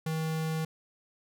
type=tone; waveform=square; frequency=159.3 Hz; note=D#3; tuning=41 cents sharp; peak=-30 dBFS; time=0.06-0.65 s; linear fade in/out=5 ms; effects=none